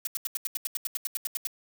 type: noise bursts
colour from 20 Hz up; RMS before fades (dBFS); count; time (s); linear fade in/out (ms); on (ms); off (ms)
blue; -30; 15; 0.05-1.471; 2; 21; 79
effects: none